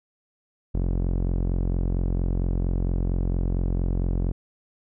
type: tone with low-pass filter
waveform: sawtooth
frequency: 44.37 Hz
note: F1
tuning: 28 cents sharp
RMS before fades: -24 dBFS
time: 0.74-4.32 s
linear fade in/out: 10 ms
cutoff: 410 Hz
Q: 0.72
effects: none